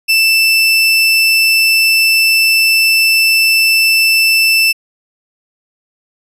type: tone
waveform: 30% pulse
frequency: 2653 Hz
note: E7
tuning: 10 cents sharp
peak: -5 dBFS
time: 0.08-4.73 s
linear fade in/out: 20 ms
effects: resampled to 32000 Hz